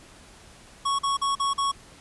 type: tone bursts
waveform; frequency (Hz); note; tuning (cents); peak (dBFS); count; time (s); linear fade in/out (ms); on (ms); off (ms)
square; 1108.7; C#6; 0; -23; 5; 0.85-1.718; 10; 140; 42
effects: pink hiss -50 dBFS RMS until 2 s + resampled to 24000 Hz